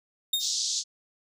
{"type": "tone with exponential decay", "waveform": "40% pulse", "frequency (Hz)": 3692, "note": "A#7", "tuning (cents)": -17, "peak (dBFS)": -20, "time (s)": [0.33, 0.62], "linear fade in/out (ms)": 5, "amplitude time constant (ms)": 63}
{"type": "band-pass noise", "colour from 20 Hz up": "white", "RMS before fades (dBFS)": -29, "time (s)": [0.39, 0.84], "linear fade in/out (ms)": 50, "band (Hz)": [3700, 7000], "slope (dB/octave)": 48}
{"effects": []}